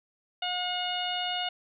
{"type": "harmonic tone", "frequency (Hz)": 721, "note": "F#5", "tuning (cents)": -45, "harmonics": [1, 2, 3, 4, 5, 6], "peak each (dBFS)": [-33, -39, -41, -32, -38, -45], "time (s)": [0.42, 1.49], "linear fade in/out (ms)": 5, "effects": []}